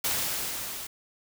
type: noise with level ramp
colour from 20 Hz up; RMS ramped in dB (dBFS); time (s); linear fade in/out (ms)
white; -27 to -38; 0.04-0.87; 5
effects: none